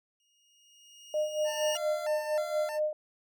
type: tone with exponential growth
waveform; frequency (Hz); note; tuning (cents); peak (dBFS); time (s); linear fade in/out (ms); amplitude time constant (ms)
25% pulse; 2859; F7; +40; -28; 0.2-1.77; 1; 340
type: tone with tremolo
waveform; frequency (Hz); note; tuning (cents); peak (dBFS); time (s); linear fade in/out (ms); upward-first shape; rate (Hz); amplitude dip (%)
sine; 610; D#5; -34; -25; 1.14-2.93; 2; sine; 4.3; 75
type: tone with vibrato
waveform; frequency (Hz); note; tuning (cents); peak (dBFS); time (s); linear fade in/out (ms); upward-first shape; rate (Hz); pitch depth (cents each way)
25% pulse; 784; G5; 0; -34; 1.44-2.8; 50; square; 1.6; 230
effects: none